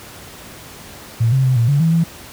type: tone with pitch steps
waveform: sine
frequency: 114.6 / 132.8 / 129.2 / 116.8 / 142.7 / 163.2 / 166.1 Hz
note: A#2 / C3 / C3 / A#2 / D3 / E3 / E3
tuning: -29 / +26 / -21 / +4 / -49 / -17 / +13 cents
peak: -11 dBFS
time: 1.2-2.04 s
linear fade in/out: 10 ms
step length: 120 ms
effects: pink hiss -37 dBFS RMS until 2.32 s + high-pass 60 Hz 12 dB/octave